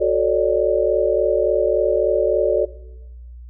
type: chord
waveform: sine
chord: D major seventh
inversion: first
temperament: equal with one note detuned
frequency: 370 / 440 / 554.4 / 597.9 Hz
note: F#4 / A4 / C#5 / D5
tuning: 0 / 0 / 0 / +31 cents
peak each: -20 dBFS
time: 0-2.66 s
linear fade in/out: 20 ms
effects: noise-tail reverb RT60 0.9 s tail -17 dB re dry + added 60 Hz sine -35 dBFS peak until 3.49 s